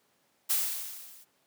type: noise with level ramp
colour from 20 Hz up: blue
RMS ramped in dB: -25 to -55 dBFS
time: 0.49-1.25 s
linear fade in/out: 20 ms
effects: pink hiss -70 dBFS RMS until 1.46 s + high-pass 200 Hz 12 dB/octave